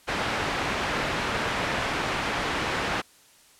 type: low-pass noise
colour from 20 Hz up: white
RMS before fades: -28 dBFS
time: 0.07-3.02 s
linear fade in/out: 20 ms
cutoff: 2000 Hz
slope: 12 dB/octave
effects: white hiss -56 dBFS RMS until 3.59 s + low-pass 11000 Hz 12 dB/octave